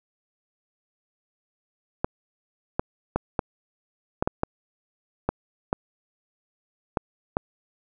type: clicks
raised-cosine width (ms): 1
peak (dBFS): -8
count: 11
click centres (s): 2.045 / 2.795 / 3.16 / 3.392 / 4.225 / 4.275 / 4.434 / 5.29 / 5.729 / 6.972 / 7.369
effects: none